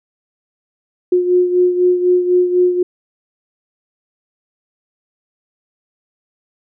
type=beating tone pair; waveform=sine; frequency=359.1 / 363.1 Hz; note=F4 / F#4; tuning=+48 / -33 cents; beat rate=4 Hz; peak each=-11 / -18 dBFS; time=1.12-2.83 s; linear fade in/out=5 ms; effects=none